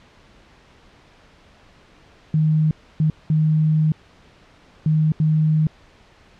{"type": "tone bursts at uneven times", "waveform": "sine", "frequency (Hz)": 155.56, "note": "D#3", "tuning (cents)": 0, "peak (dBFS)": -14, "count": 5, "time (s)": [[2.34, 2.71], [3, 3.1], [3.3, 3.92], [4.86, 5.12], [5.2, 5.67]], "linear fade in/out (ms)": 2, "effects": ["pink hiss -51 dBFS RMS until 6.39 s", "low-pass 4000 Hz 12 dB/octave"]}